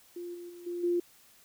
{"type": "tone with level steps", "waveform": "sine", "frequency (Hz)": 349.2, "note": "F4", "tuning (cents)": 0, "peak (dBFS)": [-37, -41, -45, -33, -25], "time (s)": [0.16, 1], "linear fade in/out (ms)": 5, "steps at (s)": [0.34, 0.49, 0.66, 0.83], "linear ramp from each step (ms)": 10, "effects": ["white hiss -60 dBFS RMS until 1.44 s"]}